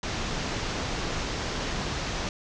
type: low-pass noise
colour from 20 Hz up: pink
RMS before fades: -31 dBFS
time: 0.03-2.29 s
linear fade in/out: 2 ms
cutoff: 6700 Hz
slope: 48 dB/octave
effects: none